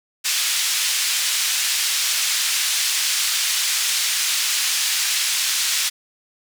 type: band-pass noise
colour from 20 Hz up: white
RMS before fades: -21 dBFS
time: 0.24-5.9 s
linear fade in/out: 20 ms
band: 2100 to 7300 Hz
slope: 12 dB/octave
effects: none